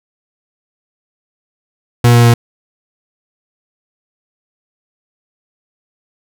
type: tone with pitch steps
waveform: 40% pulse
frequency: 120 / 119.1 / 118.21 Hz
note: B2 / A#2 / A#2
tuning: -49 / +38 / +25 cents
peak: -4 dBFS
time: 2.04-2.34 s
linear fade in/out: 5 ms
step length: 100 ms
effects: none